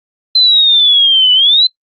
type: exponential two-way sweep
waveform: sine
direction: down then up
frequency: 4100 to 2960 to 4100 Hz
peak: -5 dBFS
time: 0.35-1.67 s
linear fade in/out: 5 ms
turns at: 1.33 s
effects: noise-tail reverb RT60 0.1 s tail -23 dB re dry + Opus 48 kbps